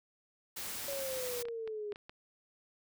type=noise; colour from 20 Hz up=white; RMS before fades=-41 dBFS; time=0.56-1.43 s; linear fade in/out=10 ms
type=clicks; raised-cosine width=0.3 ms; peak=-32 dBFS; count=12; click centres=0.843 / 0.931 / 0.992 / 1.13 / 1.273 / 1.394 / 1.454 / 1.485 / 1.676 / 1.922 / 1.959 / 2.095 s
type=exponential sweep; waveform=sine; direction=down; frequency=563 to 408.3 Hz; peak=-37 dBFS; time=0.88-1.93 s; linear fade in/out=2 ms
effects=none